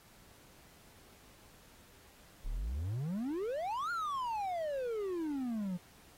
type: exponential two-way sweep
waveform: triangle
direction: up then down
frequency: 30.98 to 1438 to 171.9 Hz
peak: -32 dBFS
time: 2.44-5.78 s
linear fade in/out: 20 ms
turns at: 3.91 s
effects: pink hiss -61 dBFS RMS until 6.17 s + AAC 48 kbps